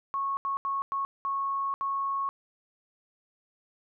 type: tone bursts at uneven times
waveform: sine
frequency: 1100 Hz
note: C#6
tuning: 14 cents flat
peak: -27 dBFS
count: 6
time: 0.14-0.37 / 0.45-0.57 / 0.65-0.82 / 0.92-1.05 / 1.25-1.74 / 1.81-2.29 s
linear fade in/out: 0 ms
effects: none